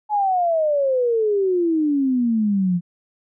sine exponential sweep, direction down, 857 to 170.8 Hz, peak -16 dBFS, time 0.09-2.81 s, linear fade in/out 50 ms, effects none

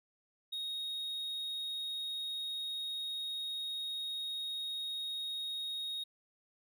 triangle tone, 3745 Hz, A#7, 7 cents sharp, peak -35 dBFS, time 0.52-6.04 s, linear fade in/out 10 ms, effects none

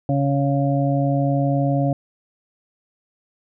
harmonic tone, 139.4 Hz, C#3, 10 cents sharp, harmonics 1 / 2 / 4 / 5, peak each -19 / -22 / -25 / -26 dBFS, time 0.09-1.93 s, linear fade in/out 2 ms, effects none

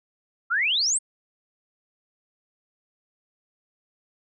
sine exponential sweep, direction up, 1300 to 8860 Hz, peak -20 dBFS, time 0.5-0.99 s, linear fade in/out 20 ms, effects none

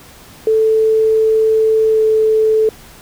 sine tone with pitch glide, 440 to 437.2 Hz, A4 to A4, 0 to -11 cents, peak -9 dBFS, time 0.47-2.69 s, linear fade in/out 2 ms, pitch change -11 cents, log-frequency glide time 1.91-2.01 s, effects pink hiss -40 dBFS RMS until 3.01 s

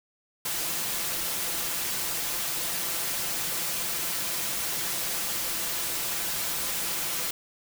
white noise with comb filter, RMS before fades -30 dBFS, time 0.45-7.31 s, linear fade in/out 5 ms, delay 5.9 ms, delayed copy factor +0.5, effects none

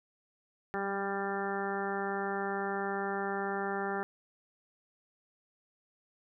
harmonic tone with a mistuned harmonic, 197.7 Hz, G3, 15 cents sharp, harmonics 1 / 2 / 3 / 4 / 5 / 6 / 7 / 8 / 9, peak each -40 / -36 / -45 / -37 / -46 / -44 / -41 / -45 / -42 dBFS, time 0.74-4.03 s, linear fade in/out 0 ms, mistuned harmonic 1, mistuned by -21 cents, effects none

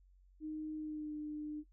sine tone with pitch glide, 309 to 301.1 Hz, D#4 to D4, -12 to +43 cents, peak -39 dBFS, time 0.4-1.64 s, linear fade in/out 50 ms, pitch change -45 cents, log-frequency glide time 0.76-1.14 s, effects noise-tail reverb RT60 0.1 s tail -19 dB re dry + added 46 Hz sine -62 dBFS peak until 1.72 s

